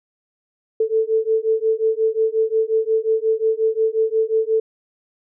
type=beating tone pair; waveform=sine; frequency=440 / 445.6 Hz; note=A4 / A4; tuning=0 / +22 cents; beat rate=5.6 Hz; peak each=-19 dBFS; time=0.8-4.6 s; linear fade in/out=5 ms; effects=none